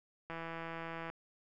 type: click train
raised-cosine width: 0.5 ms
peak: -28 dBFS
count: 133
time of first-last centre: 0.3-1.1 s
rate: 165 Hz
effects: none